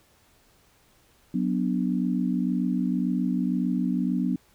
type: chord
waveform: sine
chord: B minor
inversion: second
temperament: equal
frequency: 185 / 246.9 / 293.7 Hz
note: F#3 / B3 / D4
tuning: 0 / 0 / 0 cents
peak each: -26 / -26 / -30 dBFS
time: 1.34-4.36 s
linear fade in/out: 5 ms
effects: pink hiss -61 dBFS RMS until 4.54 s